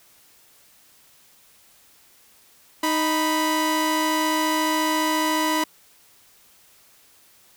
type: tone pair together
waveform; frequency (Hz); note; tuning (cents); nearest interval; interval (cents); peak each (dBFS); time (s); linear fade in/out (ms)
sawtooth; 310.9 / 987; D#4 / B5; -1 / -1; octave + minor sixth; 2000; -19; 2.83-5.64; 5
effects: white hiss -55 dBFS RMS until 7.56 s